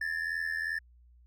triangle ring-modulated tone, 1760 Hz, A6, in tune, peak -26 dBFS, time 0.01-0.79 s, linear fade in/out 5 ms, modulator 41.3 Hz, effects added 60 Hz sine -56 dBFS peak until 1.26 s

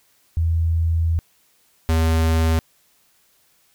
sine / square tone pair in turn, 82.41 / 80.99 Hz, E2 / E2, 0 / -30 cents, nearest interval unison, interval 30 cents, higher first, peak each -16 dBFS, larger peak neither, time 0.37-1.19 / 1.89-2.59 s, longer first, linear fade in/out 0 ms, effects white hiss -60 dBFS RMS until 3.74 s

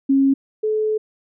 sine tone pair in turn, 272.3 / 431.3 Hz, C#4 / A4, -31 / -35 cents, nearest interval minor sixth, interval 796 cents, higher second, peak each -12 / -17 dBFS, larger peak first, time 0.09-0.34 / 0.63-0.98 s, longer second, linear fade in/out 10 ms, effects none

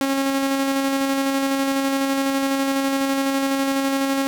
sawtooth tone with tremolo, 272.5 Hz, C#4, 29 cents flat, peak -14 dBFS, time 0.01-4.27 s, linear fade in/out 0 ms, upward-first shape square, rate 12 Hz, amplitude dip 25%, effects none

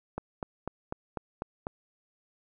click train, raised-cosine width 1 ms, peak -19 dBFS, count 7, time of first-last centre 0.18-1.669 s, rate 4.03 Hz, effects none

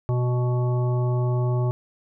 harmonic tone, 123.47 Hz, B2, in tune, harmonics 1 / 3 / 5 / 7 / 9, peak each -20 / -30 / -34 / -37 / -39 dBFS, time 0.09-1.71 s, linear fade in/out 0 ms, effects none

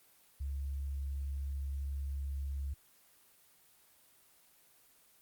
sine tone, 69.3 Hz, C#2, in tune, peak -35 dBFS, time 0.4-2.74 s, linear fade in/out 10 ms, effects white hiss -65 dBFS RMS until 5.21 s + Opus 24 kbps

